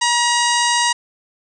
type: harmonic tone with a mistuned harmonic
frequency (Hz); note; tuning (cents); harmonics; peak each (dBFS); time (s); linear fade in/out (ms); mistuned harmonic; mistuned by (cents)
954; A#5; +40; 1 / 2 / 3 / 4 / 5 / 6 / 7 / 8 / 9; -18 / -21 / -23 / -24 / -25 / -26 / -26 / -27 / -28; 0.01-0.93; 10; 7; -58
effects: none